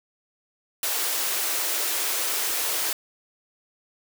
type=high-pass noise; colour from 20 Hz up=white; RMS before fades=-26 dBFS; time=0.83-2.93 s; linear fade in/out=2 ms; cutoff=310 Hz; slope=48 dB/octave; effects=none